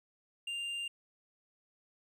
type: tone with hard clipping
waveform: sine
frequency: 2794 Hz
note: F7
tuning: in tune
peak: -37 dBFS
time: 0.47-0.88 s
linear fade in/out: 5 ms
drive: 5 dB
effects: none